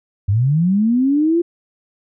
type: linear sweep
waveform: sine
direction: up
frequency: 92.5 to 349.2 Hz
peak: -12 dBFS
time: 0.28-1.42 s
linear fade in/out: 10 ms
effects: none